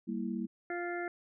sine chord, E diminished, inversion first, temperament equal, 196 / 233.1 / 329.6 Hz, G3 / Bb3 / E4, 0 / 0 / 0 cents, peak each -37 / -36 / -40 dBFS, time 0.07-0.47 s, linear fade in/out 20 ms
harmonic tone, 349.2 Hz, F4, in tune, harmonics 1 / 2 / 4 / 5 / 6, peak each -37 / -40 / -43 / -44 / -45 dBFS, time 0.7-1.08 s, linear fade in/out 2 ms
effects none

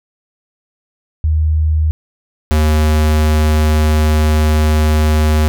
sine / square tone pair in turn, 77.78 / 76.89 Hz, D#2 / D#2, 0 / -20 cents, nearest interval unison, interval 20 cents, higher first, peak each -10 dBFS, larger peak neither, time 1.24-1.91 / 2.51-5.48 s, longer second, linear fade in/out 0 ms, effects none

